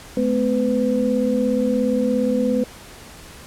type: tone cluster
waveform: sine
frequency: 215.9 / 253 / 502 Hz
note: A3 / B3 / B4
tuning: -33 / +42 / +28 cents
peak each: -21 dBFS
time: 0.17-2.64 s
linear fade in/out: 2 ms
effects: pink hiss -41 dBFS RMS until 3.46 s + low-pass 12000 Hz 12 dB/octave